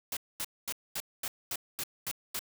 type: noise bursts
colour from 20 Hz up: white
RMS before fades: -35 dBFS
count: 9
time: 0.12-2.392 s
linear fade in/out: 2 ms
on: 48 ms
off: 230 ms
effects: none